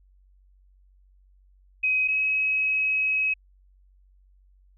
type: tone pair in turn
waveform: sine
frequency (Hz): 2527 / 2553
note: D#7 / D#7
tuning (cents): +26 / +44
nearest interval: unison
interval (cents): 18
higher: second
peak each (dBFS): -20 / -21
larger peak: first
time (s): 1.83-2.08 / 2.08-3.34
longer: second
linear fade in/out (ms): 10
effects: added 47 Hz sine -55 dBFS peak until 4.77 s